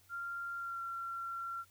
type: tone with pitch glide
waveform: sine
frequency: 1388 to 1366.5 Hz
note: F6 to F6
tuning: -11 to -38 cents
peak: -38 dBFS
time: 0.09-1.65 s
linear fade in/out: 50 ms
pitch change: -27 cents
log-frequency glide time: 0.55-0.82 s
effects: added 93 Hz sine -69 dBFS peak until 1.7 s + white hiss -67 dBFS RMS until 1.7 s